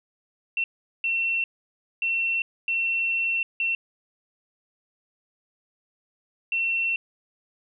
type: tone bursts at uneven times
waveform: sine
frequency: 2708 Hz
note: E7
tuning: 46 cents sharp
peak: -22 dBFS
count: 6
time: 0.57-0.64 / 1.04-1.44 / 2.02-2.42 / 2.68-3.43 / 3.6-3.75 / 6.52-6.96 s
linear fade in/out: 2 ms
effects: none